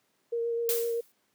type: tone with vibrato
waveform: sine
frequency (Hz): 466.2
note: A#4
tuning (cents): 0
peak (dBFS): -27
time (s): 0.32-1.01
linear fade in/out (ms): 10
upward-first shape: sine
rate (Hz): 7.8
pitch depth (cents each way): 14
type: noise with exponential decay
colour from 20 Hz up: blue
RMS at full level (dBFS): -27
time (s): 0.69-1.12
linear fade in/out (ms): 1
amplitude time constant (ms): 92
effects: pink hiss -72 dBFS RMS until 1.34 s + high-pass 200 Hz 12 dB/octave